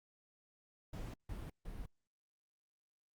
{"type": "noise bursts", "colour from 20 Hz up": "brown", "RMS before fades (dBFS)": -45, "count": 3, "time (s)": [0.93, 1.86], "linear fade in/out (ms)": 5, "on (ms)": 210, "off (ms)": 150, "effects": ["Opus 48 kbps"]}